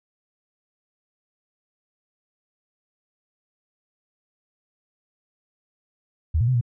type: tone with pitch steps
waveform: sine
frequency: 79.5 / 116.7 / 128.4 / 119.5 Hz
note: D#2 / A#2 / C3 / A#2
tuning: +38 / +2 / -32 / +43 cents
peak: -17 dBFS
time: 6.34-6.612 s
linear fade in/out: 10 ms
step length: 68 ms
effects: none